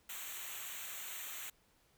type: noise with comb filter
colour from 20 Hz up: white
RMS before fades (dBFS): -45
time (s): 0.09-1.5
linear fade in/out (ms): 5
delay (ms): 0.2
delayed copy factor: -0.95
effects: pink hiss -71 dBFS RMS until 1.97 s